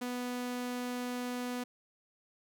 sawtooth tone, 246.9 Hz, B3, in tune, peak -31 dBFS, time 0.01-1.64 s, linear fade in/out 10 ms, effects none

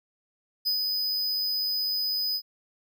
square tone with ADSR envelope, 4998 Hz, D#8, 7 cents sharp, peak -23 dBFS, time 0.65-2.42 s, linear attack 23 ms, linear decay 100 ms, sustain -3 dB, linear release 65 ms, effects none

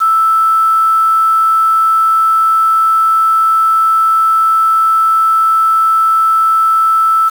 sine tone with quantisation, 1318.5 Hz, E6, in tune, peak -7 dBFS, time 0-7.3 s, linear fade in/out 20 ms, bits 5, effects none

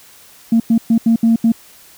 sine tone bursts at uneven times, 228.3 Hz, A#3, 36 cents flat, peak -7 dBFS, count 6, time 0.52-0.6 / 0.7-0.78 / 0.9-0.98 / 1.06-1.16 / 1.23-1.36 / 1.44-1.52 s, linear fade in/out 5 ms, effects tanh soft clip ceiling -5 dBFS + white hiss -44 dBFS RMS until 1.97 s

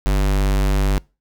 square tone, 49 Hz, G1, in tune, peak -15 dBFS, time 0.06-0.98 s, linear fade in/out 0 ms, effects noise-tail reverb RT60 0.3 s tail -25 dB re dry

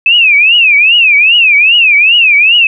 sine tone with vibrato, 2567 Hz, E7, 47 cents flat, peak -3 dBFS, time 0.06-2.67 s, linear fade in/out 2 ms, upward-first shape triangle, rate 2.5 Hz, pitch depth 240 cents each way, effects none

